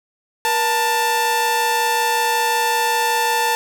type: tone pair together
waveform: sawtooth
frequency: 476.2 / 887 Hz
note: A#4 / A5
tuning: +37 / +14 cents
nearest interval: major seventh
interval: 1077 cents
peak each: -20 / -13 dBFS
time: 0.45-3.55 s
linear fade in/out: 0 ms
effects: 8-bit